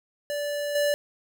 square tone with level steps, 582 Hz, D5, 16 cents flat, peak -28 / -22 dBFS, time 0.3-0.94 s, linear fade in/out 0 ms, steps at 0.75 s, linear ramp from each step 5 ms, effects none

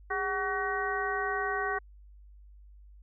harmonic tone with a mistuned harmonic, 377.5 Hz, F#4, 35 cents sharp, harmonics 1 / 2 / 3 / 4 / 5, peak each -35 / -35 / -35 / -35 / -35 dBFS, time 0.1-1.79 s, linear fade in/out 10 ms, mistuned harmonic 1, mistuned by +130 cents, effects added 50 Hz sine -50 dBFS peak until 3.02 s

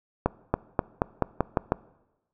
accelerating click train, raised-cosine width 1 ms, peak -7 dBFS, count 8, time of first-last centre 0.26-1.721 s, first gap 280 ms, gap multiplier 0.9, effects noise-tail reverb RT60 1.0 s tail -21 dB re dry

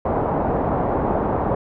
white low-pass noise, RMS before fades -21 dBFS, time 0.05-1.55 s, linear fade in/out 5 ms, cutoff 890 Hz, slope 24 dB/octave, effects none

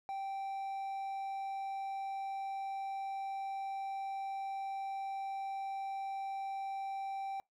triangle tone, 781 Hz, G5, 7 cents flat, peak -35 dBFS, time 0.09-7.4 s, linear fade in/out 0 ms, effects noise-tail reverb RT60 0.2 s tail -26 dB re dry

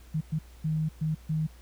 sine tone bursts at uneven times, 156.5 Hz, D#3, 10 cents sharp, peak -25 dBFS, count 5, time 0.14-0.21 / 0.32-0.39 / 0.64-0.89 / 1.01-1.15 / 1.29-1.47 s, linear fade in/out 10 ms, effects added 60 Hz sine -48 dBFS peak until 1.61 s + pink hiss -58 dBFS RMS until 1.61 s

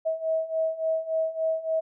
sine beating tone pair, 641 / 644.5 Hz, E5 / E5, -49 / -39 cents, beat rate 3.5 Hz, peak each -29 / -26 dBFS, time 0.05-1.81 s, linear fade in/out 20 ms, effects none

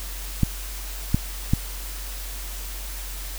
clicks, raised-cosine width 5 ms, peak -5 dBFS, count 3, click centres 0.433 / 1.145 / 1.535 s, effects added 46 Hz sine -32 dBFS peak until 3.38 s + white hiss -37 dBFS RMS until 3.38 s

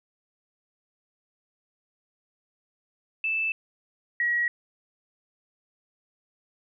sine tone pair in turn, 2637 / 1910.5 Hz, E7 / A#6, 0 / +42 cents, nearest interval tritone, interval 558 cents, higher first, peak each -24 / -22 dBFS, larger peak second, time 3.24-3.52 / 4.2-4.48 s, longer neither, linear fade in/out 2 ms, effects none

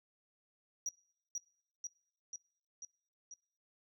sine tone with echo, 5770 Hz, F#8, 44 cents flat, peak -32 dBFS, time 0.86-0.89 s, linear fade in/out 2 ms, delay 490 ms, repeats 5, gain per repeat -3 dB, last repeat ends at 3.34 s, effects noise-tail reverb RT60 0.7 s tail -26 dB re dry + tanh soft clip ceiling -33 dBFS

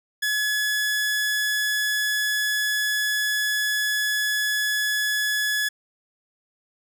sawtooth tone, 1700 Hz, G#6, 40 cents sharp, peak -18 dBFS, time 0.22-5.69 s, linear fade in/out 10 ms, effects none

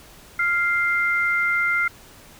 sine tone pair together, 1396.9 / 2093 Hz, F6 / C7, 0 / 0 cents, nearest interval perfect fifth, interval 700 cents, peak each -21 dBFS, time 0.39-1.88 s, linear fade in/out 5 ms, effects pink hiss -47 dBFS RMS until 2.39 s

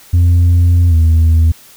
sine tone with pitch glide, 86.9 to 81.08 Hz, F2 to E2, -8 to -28 cents, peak -3 dBFS, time 0.13-1.52 s, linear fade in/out 10 ms, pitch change -120 cents, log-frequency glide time 0.89-0.94 s, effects tanh soft clip ceiling -5 dBFS + white hiss -41 dBFS RMS until 1.76 s

